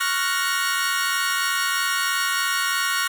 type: chord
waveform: sawtooth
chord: Gb major seventh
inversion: second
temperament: equal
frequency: 1108.7 / 1396.9 / 1480 / 1864.7 Hz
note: Db6 / F6 / Gb6 / Bb6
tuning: 0 / 0 / 0 / 0 cents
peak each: -23 dBFS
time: 0-3.08 s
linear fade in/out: 10 ms
effects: none